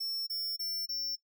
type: tone bursts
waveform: square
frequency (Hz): 5400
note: E8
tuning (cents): +41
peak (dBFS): -34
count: 4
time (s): 0-1.158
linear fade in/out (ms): 10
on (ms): 270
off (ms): 26
effects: noise-tail reverb RT60 0.1 s tail -20 dB re dry